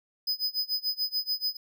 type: tone with tremolo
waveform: square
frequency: 5010 Hz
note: D#8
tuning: 11 cents sharp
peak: -25 dBFS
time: 0.27-1.57 s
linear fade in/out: 5 ms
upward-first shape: sine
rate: 6.9 Hz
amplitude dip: 95%
effects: none